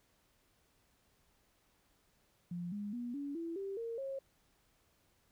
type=tone with pitch steps; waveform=sine; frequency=174.61 / 205.3 / 241.3 / 283.7 / 333.4 / 392 / 460.8 / 541.7 Hz; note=F3 / G#3 / B3 / C#4 / E4 / G4 / A#4 / C#5; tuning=0 / -20 / -40 / +40 / +20 / 0 / -20 / -40 cents; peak=-38 dBFS; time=2.51-4.19 s; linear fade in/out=5 ms; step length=210 ms; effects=pink hiss -73 dBFS RMS until 5.31 s